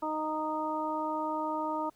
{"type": "harmonic tone", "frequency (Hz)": 309.5, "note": "D#4", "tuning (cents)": -9, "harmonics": [1, 2, 3, 4], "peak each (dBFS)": [-36, -37, -33, -38], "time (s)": [0.02, 1.9], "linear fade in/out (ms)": 10, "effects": ["pink hiss -67 dBFS RMS until 1.95 s"]}